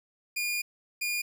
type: tone pair in turn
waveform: sawtooth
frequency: 2426 / 2426 Hz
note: D#7 / D#7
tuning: -44 / -44 cents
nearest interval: unison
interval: 0 cents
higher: neither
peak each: -25 dBFS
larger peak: neither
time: 0.36-0.62 / 1.01-1.22 s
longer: first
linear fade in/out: 10 ms
effects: none